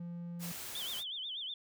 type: tone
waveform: triangle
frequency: 172.3 Hz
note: F3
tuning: 23 cents flat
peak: -38 dBFS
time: 0-0.52 s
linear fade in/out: 5 ms
type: noise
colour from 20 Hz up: white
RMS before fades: -44 dBFS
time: 0.39-1.04 s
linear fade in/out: 50 ms
type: tone with vibrato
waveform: sine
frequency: 3307 Hz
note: G#7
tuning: 8 cents flat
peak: -38 dBFS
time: 0.75-1.54 s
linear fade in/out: 2 ms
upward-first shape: sine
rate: 8.2 Hz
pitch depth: 170 cents each way
effects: none